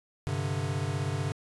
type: chord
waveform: square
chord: G suspended fourth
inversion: none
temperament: equal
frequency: 98 / 130.81 / 146.83 Hz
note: G2 / C3 / D3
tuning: 0 / 0 / 0 cents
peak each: -34 dBFS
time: 0.27-1.32 s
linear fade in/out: 0 ms
effects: resampled to 24000 Hz